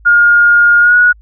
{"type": "tone with pitch glide", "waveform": "sine", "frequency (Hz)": [1421, 1458.4], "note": ["F6", "F#6"], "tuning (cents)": [30, -25], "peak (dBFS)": -4, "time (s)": [0.05, 1.13], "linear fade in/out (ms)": 20, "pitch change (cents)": 45, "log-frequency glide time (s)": [0.8, 0.95], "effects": ["added 53 Hz sine -38 dBFS peak until 1.21 s"]}